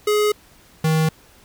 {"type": "tone pair in turn", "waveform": "square", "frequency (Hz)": [420, 158.33], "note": ["G#4", "D#3"], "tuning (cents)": [19, 31], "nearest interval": "octave + perfect fourth", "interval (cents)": 1688, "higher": "first", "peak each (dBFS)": -16, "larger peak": "neither", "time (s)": [[0.07, 0.32], [0.84, 1.09]], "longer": "neither", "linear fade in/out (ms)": 5, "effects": ["pink hiss -51 dBFS RMS until 1.44 s"]}